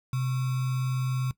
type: tone with sample-and-hold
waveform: sine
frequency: 128.9 Hz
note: C3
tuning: 26 cents flat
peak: -25 dBFS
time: 0.13-1.31 s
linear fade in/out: 2 ms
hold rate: 1225 Hz
effects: noise-tail reverb RT60 0.1 s tail -18 dB re dry